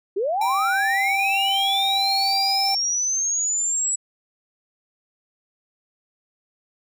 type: linear sweep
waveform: sine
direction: up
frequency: 360 to 7850 Hz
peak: -20 dBFS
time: 0.16-3.96 s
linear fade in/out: 10 ms
type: tone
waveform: square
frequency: 784 Hz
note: G5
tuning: in tune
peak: -23 dBFS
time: 0.41-2.75 s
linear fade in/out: 5 ms
effects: none